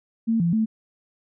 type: tone with pitch steps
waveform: sine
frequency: 226.6 / 170 / 220.3 Hz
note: A#3 / F3 / A3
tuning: -49 / -46 / +2 cents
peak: -18 dBFS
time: 0.27-0.66 s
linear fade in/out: 20 ms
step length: 130 ms
effects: none